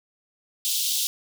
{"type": "high-pass noise", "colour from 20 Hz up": "pink", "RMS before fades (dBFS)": -25, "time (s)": [0.65, 1.07], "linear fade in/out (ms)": 0, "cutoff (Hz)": 3100, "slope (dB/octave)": 48, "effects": []}